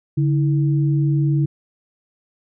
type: tone pair together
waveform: sine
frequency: 144 / 323.7 Hz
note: D3 / E4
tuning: -34 / -31 cents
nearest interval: octave + major second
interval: 1403 cents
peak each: -15 / -24 dBFS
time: 0.17-1.46 s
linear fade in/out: 10 ms
effects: none